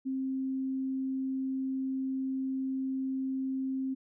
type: tone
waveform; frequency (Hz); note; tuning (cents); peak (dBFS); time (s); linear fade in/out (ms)
sine; 264.7; C4; +20; -30; 0.05-3.95; 20
effects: none